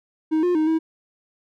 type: tone with pitch steps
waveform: triangle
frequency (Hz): 314.7 / 355.7 / 311.9 / 321.2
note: D#4 / F4 / D#4 / E4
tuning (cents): +20 / +32 / +4 / -45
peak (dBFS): -15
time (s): 0.31-0.79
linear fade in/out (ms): 20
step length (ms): 120
effects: none